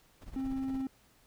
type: noise with tremolo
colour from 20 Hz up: brown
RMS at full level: -42 dBFS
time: 0.21-0.82 s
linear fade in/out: 10 ms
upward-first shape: triangle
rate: 17 Hz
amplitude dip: 95%
type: tone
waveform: triangle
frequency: 265.9 Hz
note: C4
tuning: 28 cents sharp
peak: -30 dBFS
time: 0.36-0.87 s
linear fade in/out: 2 ms
effects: pink hiss -65 dBFS RMS until 1.26 s